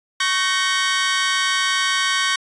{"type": "chord", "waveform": "20% pulse", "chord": "G diminished", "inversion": "second", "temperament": "equal with one note detuned", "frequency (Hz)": [1108.7, 1532.2, 1864.7], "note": ["Db6", "G6", "Bb6"], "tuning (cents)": [0, -40, 0], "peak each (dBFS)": -17, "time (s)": [0.2, 2.36], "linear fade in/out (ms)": 5, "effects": ["resampled to 22050 Hz"]}